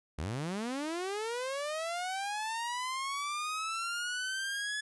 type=linear sweep; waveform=sawtooth; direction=up; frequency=66 to 1712 Hz; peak=-30 dBFS; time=0.18-4.81 s; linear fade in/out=10 ms; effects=resampled to 24000 Hz